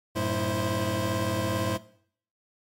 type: tone cluster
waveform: 25% pulse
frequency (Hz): 95.1 / 112.8 / 326 / 522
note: F#2 / A2 / E4 / C5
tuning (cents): +48 / +44 / -19 / -4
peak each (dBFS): -28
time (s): 0.15-1.78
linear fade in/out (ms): 20
effects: noise-tail reverb RT60 0.6 s tail -18 dB re dry + MP3 64 kbps